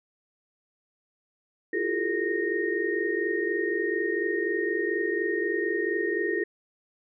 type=tone cluster; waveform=sine; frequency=333.2 / 357.3 / 406.6 / 449.6 / 1854 Hz; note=E4 / F4 / G#4 / A4 / A#6; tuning=+19 / +40 / -37 / +37 / -10 cents; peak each=-32 / -31 / -30 / -33 / -30 dBFS; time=1.73-6.44 s; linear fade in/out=5 ms; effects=none